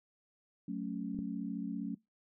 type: chord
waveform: sine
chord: F# minor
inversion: none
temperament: equal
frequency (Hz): 185 / 220 / 277.2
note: F#3 / A3 / C#4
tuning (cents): 0 / 0 / 0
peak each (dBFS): -40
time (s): 0.68-1.95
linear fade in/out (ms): 5
type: clicks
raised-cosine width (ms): 3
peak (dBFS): -43 / -33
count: 2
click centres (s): 1.146 / 1.19
effects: noise-tail reverb RT60 0.2 s tail -23 dB re dry

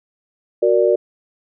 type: chord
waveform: sine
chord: Gb augmented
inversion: none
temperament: equal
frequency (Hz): 370 / 466.2 / 587.3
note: Gb4 / Bb4 / D5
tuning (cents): 0 / 0 / 0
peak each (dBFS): -16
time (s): 0.62-0.96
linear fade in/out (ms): 10
effects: none

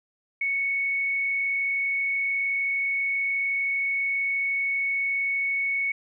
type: tone with frequency modulation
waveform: sine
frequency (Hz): 2217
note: C#7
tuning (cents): 0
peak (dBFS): -23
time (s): 0.41-5.92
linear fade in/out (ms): 5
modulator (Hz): 33.1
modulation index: 0.4
effects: none

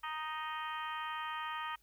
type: harmonic tone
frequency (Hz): 311.1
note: D#4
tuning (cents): 0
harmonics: 3 / 4 / 5 / 6 / 7 / 8 / 9 / 10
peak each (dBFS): -42 / -41 / -51 / -45 / -57 / -50 / -57 / -49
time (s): 0.03-1.76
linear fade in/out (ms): 10
effects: added 48 Hz sine -70 dBFS peak until 1.82 s + white hiss -72 dBFS RMS until 1.82 s

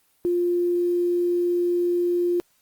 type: tone with quantisation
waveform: sine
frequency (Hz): 350.8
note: F4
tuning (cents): +8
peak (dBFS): -19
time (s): 0.25-2.4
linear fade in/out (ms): 0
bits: 8
effects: white hiss -64 dBFS RMS until 2.61 s + Opus 24 kbps

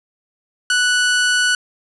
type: tone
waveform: sawtooth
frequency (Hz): 1480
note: F#6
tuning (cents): 0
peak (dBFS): -10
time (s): 0.7-1.55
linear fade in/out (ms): 2
effects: resampled to 24000 Hz + 7-bit

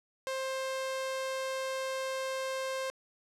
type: tone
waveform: sawtooth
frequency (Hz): 528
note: C5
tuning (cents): +16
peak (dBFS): -29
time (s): 0.27-2.9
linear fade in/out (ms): 0
effects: low-pass 10000 Hz 12 dB/octave

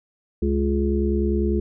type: harmonic tone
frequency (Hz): 70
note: C#2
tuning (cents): +18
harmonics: 1 / 3 / 5 / 6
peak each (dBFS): -22 / -24 / -24 / -28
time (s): 0.42-1.6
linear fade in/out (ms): 5
effects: none

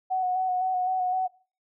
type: tone with vibrato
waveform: sine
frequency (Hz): 740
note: F#5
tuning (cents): 0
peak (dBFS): -23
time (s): 0.1-1.28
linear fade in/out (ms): 20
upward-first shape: square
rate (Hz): 3.9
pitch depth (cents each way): 21
effects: noise-tail reverb RT60 0.4 s tail -23 dB re dry

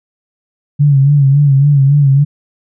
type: tone with vibrato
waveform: sine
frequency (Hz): 140.8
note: C#3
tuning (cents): +27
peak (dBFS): -5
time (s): 0.79-2.25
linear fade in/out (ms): 20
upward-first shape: sine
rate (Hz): 3.6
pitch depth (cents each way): 70
effects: none

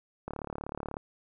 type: click train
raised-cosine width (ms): 1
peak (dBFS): -22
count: 26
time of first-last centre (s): 0.28-0.969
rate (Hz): 36.3
effects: none

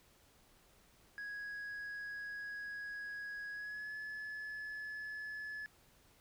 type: tone with pitch glide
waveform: sine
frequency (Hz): 1661.2 to 1715.8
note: G#6 to A6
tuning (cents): 0 to -44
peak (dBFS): -39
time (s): 1.18-5.66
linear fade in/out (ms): 0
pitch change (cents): +56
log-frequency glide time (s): 3.51-3.96
effects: tanh soft clip ceiling -41 dBFS + pink hiss -67 dBFS RMS until 6.2 s

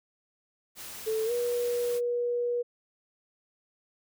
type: noise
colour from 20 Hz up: white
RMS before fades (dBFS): -42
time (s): 0.75-2.01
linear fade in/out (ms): 50
type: tone with pitch glide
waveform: sine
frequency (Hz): 439.7 to 482.3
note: A4 to B4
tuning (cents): -1 to -41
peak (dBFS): -26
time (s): 1.06-2.63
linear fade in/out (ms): 20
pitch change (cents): +160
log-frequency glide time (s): 1.25-1.32
effects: none

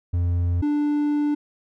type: tone pair in turn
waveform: triangle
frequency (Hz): 87.31 / 294.5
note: F2 / D4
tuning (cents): 0 / +5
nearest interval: octave + major sixth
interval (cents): 2105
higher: second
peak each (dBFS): -17 / -17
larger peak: neither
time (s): 0.13-0.62 / 0.62-1.35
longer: second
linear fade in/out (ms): 10
effects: none

